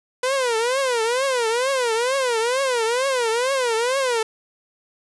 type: tone with vibrato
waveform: sawtooth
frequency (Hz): 493.9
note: B4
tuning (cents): 0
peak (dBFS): -15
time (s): 0.23-4.23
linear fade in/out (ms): 5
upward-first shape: triangle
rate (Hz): 2.2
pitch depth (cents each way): 210
effects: resampled to 24000 Hz + 7-bit